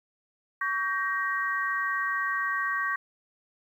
sine chord, G diminished, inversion second, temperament just, 1128.9 / 1568 / 1881.6 Hz, Db6 / G6 / Bb6, +31 / 0 / +16 cents, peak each -30 / -31 / -30 dBFS, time 0.61-2.96 s, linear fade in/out 5 ms, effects 10-bit

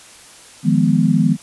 sine chord, F half-diminished seventh, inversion third, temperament equal, 155.56 / 174.61 / 207.7 / 246.9 Hz, Eb3 / F3 / Ab3 / Cb4, 0 / 0 / 0 / 0 cents, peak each -17 dBFS, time 0.63-1.37 s, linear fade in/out 50 ms, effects white hiss -42 dBFS RMS until 1.42 s + resampled to 24000 Hz

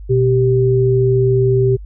sine tone pair together, 123.47 / 389.7 Hz, B2 / G4, 0 / -10 cents, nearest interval octave + minor sixth, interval 1990 cents, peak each -13 dBFS, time 0.09-1.77 s, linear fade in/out 20 ms, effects added 50 Hz sine -29 dBFS peak until 1.85 s

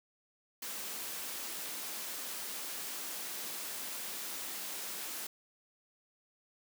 white high-pass noise, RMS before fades -41 dBFS, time 0.62-5.27 s, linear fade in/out 5 ms, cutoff 180 Hz, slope 24 dB/octave, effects none

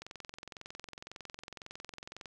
click train, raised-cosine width 0.2 ms, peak -27 dBFS, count 50, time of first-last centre 0.02-2.257 s, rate 21.9 Hz, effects none

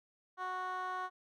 15% pulse tone with band-pass filter, 368.9 Hz, F#4, 5 cents flat, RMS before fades -39 dBFS, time 0.37-1.1 s, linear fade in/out 50 ms, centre 1100 Hz, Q 1.9, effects none

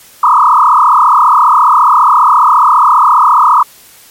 sine tone with frequency modulation, 1108.7 Hz, C#6, in tune, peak -3 dBFS, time 0.23-3.63 s, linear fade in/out 5 ms, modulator 34.7 Hz, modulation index 4.8, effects white hiss -39 dBFS RMS until 4.1 s + MP3 64 kbps

